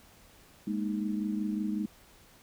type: chord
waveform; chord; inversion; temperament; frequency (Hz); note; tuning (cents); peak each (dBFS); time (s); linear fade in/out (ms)
sine; Ab suspended second; none; equal; 207.7 / 233.1 / 311.1; Ab3 / Bb3 / Eb4; 0 / 0 / 0; -31 / -37 / -35; 0.67-1.86; 5
effects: pink hiss -58 dBFS RMS until 2.42 s